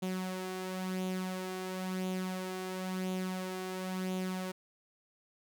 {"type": "tone with flanger", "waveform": "sawtooth", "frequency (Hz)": 185.8, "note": "F#3", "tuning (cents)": 7, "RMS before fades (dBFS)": -37, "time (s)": [0.02, 4.52], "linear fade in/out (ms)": 10, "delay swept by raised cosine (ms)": [0.29, 2.59], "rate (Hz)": 0.97, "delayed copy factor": 0.5, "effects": []}